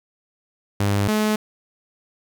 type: tone pair in turn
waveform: sawtooth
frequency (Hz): 101 / 214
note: G#2 / A3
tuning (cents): -48 / -48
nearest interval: octave + minor second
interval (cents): 1300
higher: second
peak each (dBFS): -14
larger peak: neither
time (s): 0.8-1.08 / 1.08-1.36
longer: neither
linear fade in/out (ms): 5
effects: 9-bit